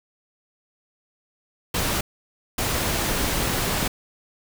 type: noise bursts at uneven times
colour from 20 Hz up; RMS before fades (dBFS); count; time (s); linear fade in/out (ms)
pink; -24; 2; 1.74-2.01 / 2.58-3.88; 5
effects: none